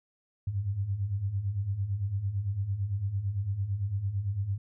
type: beating tone pair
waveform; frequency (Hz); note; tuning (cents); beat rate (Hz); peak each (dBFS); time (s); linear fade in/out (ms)
sine; 93 / 101.9; F#2 / G#2; +9 / -32; 8.9; -35 / -29; 0.47-4.58; 5
effects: none